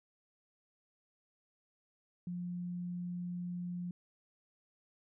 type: tone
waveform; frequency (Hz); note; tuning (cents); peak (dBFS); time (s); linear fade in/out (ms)
sine; 176.8; F3; +22; -37; 2.27-3.91; 2
effects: none